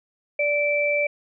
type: tone pair together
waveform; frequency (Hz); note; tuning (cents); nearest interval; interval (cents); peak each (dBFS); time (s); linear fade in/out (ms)
sine; 584.4 / 2331; D5 / D7; -9 / -14; 2 octaves; 2395; -22; 0.39-1.07; 5
effects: none